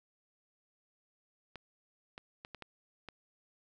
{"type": "clicks", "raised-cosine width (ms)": 0.3, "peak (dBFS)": -29, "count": 6, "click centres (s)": [1.557, 2.179, 2.449, 2.547, 2.623, 3.087], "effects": []}